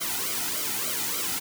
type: noise with flanger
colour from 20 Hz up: white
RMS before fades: -29 dBFS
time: 0-1.4 s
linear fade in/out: 20 ms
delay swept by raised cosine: 1.1 to 1.84 ms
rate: 3.4 Hz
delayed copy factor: -0.85
effects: none